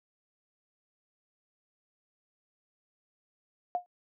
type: tone with exponential decay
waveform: sine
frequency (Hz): 713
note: F5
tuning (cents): +36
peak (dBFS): -23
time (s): 3.75-3.86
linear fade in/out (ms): 0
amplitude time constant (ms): 22
effects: high-pass 300 Hz 12 dB/octave